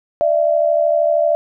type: tone pair together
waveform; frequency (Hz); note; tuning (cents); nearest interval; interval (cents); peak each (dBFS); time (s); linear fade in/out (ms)
sine; 596 / 669; D5 / E5; +25 / +25; major second; 200; -15; 0.21-1.35; 0
effects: none